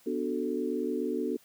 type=chord; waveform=sine; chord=B minor seventh; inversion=none; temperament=equal; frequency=246.9 / 293.7 / 370 / 440 Hz; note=B3 / D4 / F#4 / A4; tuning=0 / 0 / 0 / 0 cents; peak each=-34 dBFS; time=0.06-1.37 s; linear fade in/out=10 ms; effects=white hiss -61 dBFS RMS until 1.44 s